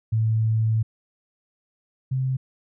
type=tone pair in turn; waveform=sine; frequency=110.9 / 130.96 Hz; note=A2 / C3; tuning=+14 / +2 cents; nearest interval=minor third; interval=288 cents; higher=second; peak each=-18 / -21 dBFS; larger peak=first; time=0.12-0.83 / 2.11-2.37 s; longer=first; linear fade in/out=10 ms; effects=none